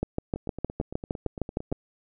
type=two click trains; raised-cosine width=2 ms; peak=-22 / -13 dBFS; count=13 / 12; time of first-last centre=0.36-1.717 / 0.03-1.725 s; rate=8.84 / 6.49 Hz; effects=none